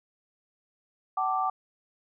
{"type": "chord", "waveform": "sine", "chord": "D major", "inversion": "first", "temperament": "equal with one note detuned", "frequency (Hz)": [756.8, 880, 1174.7], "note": ["F#5", "A5", "D6"], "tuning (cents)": [39, 0, 0], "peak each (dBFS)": [-28, -33, -28], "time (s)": [1.17, 1.5], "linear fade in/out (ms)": 5, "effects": []}